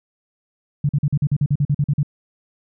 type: tone bursts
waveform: sine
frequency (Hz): 144.1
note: D3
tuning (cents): -33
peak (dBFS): -14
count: 13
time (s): 0.84-2.031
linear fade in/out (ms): 5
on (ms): 51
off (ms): 44
effects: none